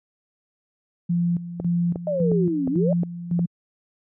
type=tone with tremolo; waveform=sine; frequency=172.8 Hz; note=F3; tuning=18 cents flat; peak=-18 dBFS; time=1.09-3.46 s; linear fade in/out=10 ms; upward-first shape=square; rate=1.8 Hz; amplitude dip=75%
type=click train; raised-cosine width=2 ms; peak=-15 dBFS; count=6; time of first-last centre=1.6-3.392 s; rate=2.79 Hz
type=exponential two-way sweep; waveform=sine; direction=down then up; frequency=622.3 to 252.7 to 622.3 Hz; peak=-21 dBFS; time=2.07-2.93 s; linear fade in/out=2 ms; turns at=2.69 s
effects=high-pass 100 Hz 12 dB/octave